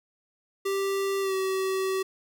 square tone with pitch glide, 392 to 381.3 Hz, G4 to G4, 0 to -48 cents, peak -26 dBFS, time 0.65-2.03 s, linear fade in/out 10 ms, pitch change -48 cents, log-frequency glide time 1.21-1.34 s, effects none

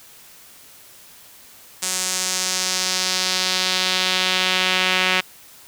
sawtooth tone with band-pass filter sweep, 185 Hz, F#3, in tune, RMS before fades -21 dBFS, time 1.82-5.21 s, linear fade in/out 10 ms, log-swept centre 7600 to 2600 Hz, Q 1.7, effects white hiss -46 dBFS RMS until 5.67 s

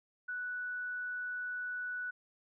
sine tone, 1480 Hz, F#6, in tune, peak -36 dBFS, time 0.28-2.11 s, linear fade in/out 10 ms, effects none

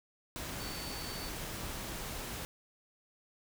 sine tone in noise, 4508 Hz, C#8, 28 cents sharp, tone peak -46 dBFS, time 0.6-1.29 s, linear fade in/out 0 ms, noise pink, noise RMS -41 dBFS, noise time 0.36-2.45 s, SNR -8 dB, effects none

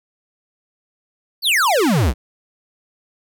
square exponential sweep, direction down, 4768 to 51.91 Hz, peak -14 dBFS, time 1.42-2.14 s, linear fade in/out 50 ms, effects none

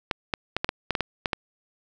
clicks, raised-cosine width 0.3 ms, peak -8 dBFS, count 10, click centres 0.112 / 0.338 / 0.566 / 0.645 / 0.691 / 0.907 / 0.952 / 1.007 / 1.258 / 1.332 s, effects none

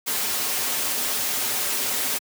white noise with comb filter, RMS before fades -25 dBFS, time 0.06-2.19 s, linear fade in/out 20 ms, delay 6 ms, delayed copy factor -0.6, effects high-pass 150 Hz 12 dB/octave

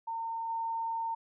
sine tone with level steps, 911 Hz, A#5, 40 cents flat, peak -33 / -31 dBFS, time 0.07-1.15 s, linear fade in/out 10 ms, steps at 0.48 s, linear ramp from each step 20 ms, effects none

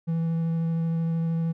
triangle tone with vibrato, 164.81 Hz, E3, in tune, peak -21 dBFS, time 0.07-1.53 s, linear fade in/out 20 ms, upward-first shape sine, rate 13 Hz, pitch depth 9 cents each way, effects none

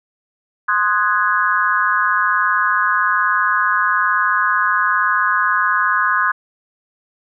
sine chord, Ab dominant seventh, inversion first, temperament equal, 1046.5 / 1244.5 / 1480 / 1661.2 Hz, C6 / Eb6 / Gb6 / Ab6, 0 / 0 / 0 / 0 cents, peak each -19 dBFS, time 0.68-6.32 s, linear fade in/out 10 ms, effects none

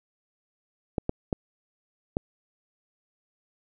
clicks, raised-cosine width 2 ms, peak -12 dBFS, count 4, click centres 0.982 / 1.094 / 1.328 / 2.169 s, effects none

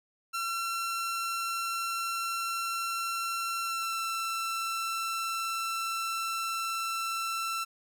sawtooth tone with pitch glide, 1356 to 1340.4 Hz, E6 to E6, +49 to +29 cents, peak -27 dBFS, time 0.33-7.65 s, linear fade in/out 20 ms, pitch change -20 cents, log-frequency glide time 3.61-3.99 s, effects none

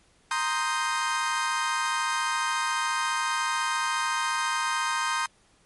35% pulse chord, C minor seventh, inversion third, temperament equal, 932.3 / 1046.5 / 1244.5 / 1568 Hz, Bb5 / C6 / Eb6 / G6, 0 / 0 / 0 / 0 cents, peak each -29 dBFS, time 0.31-5.26 s, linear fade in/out 2 ms, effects pink hiss -62 dBFS RMS until 5.65 s + MP3 48 kbps

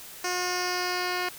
10% pulse tone with low-pass filter sweep, 360 Hz, F#4, 47 cents flat, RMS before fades -29 dBFS, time 0.24-1.29 s, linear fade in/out 5 ms, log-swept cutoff 6500 to 3900 Hz, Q 2.9, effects white hiss -44 dBFS RMS until 1.38 s

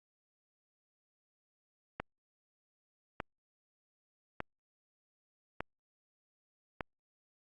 click train, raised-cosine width 0.5 ms, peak -20 dBFS, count 5, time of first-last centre 2-6.808 s, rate 0.832 Hz, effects Opus 48 kbps

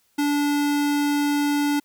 square tone, 290 Hz, D4, 22 cents flat, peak -20 dBFS, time 0.18-1.8 s, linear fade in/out 10 ms, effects white hiss -65 dBFS RMS until 1.84 s

